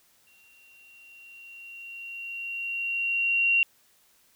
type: tone with exponential growth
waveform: sine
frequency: 2753 Hz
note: F7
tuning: 25 cents flat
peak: -18 dBFS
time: 0.27-3.63 s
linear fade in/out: 1 ms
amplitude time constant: 730 ms
effects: white hiss -63 dBFS RMS until 4.35 s